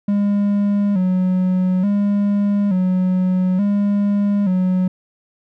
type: tone with vibrato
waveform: triangle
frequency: 193.4 Hz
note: G3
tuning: 23 cents flat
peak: -12 dBFS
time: 0.08-4.88 s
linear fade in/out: 5 ms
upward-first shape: square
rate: 0.57 Hz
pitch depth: 85 cents each way
effects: none